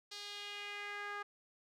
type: tone with band-pass filter sweep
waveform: sawtooth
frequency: 409.6 Hz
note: G#4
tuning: 24 cents flat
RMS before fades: -45 dBFS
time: 0.11-1.23 s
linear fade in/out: 10 ms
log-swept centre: 4500 to 1400 Hz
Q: 2.3
effects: none